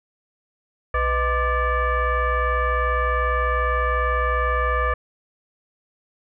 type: tone with frequency modulation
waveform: sine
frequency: 622.3 Hz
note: D#5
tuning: in tune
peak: -18 dBFS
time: 0.94-4.94 s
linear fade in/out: 5 ms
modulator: 561 Hz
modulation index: 2
effects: none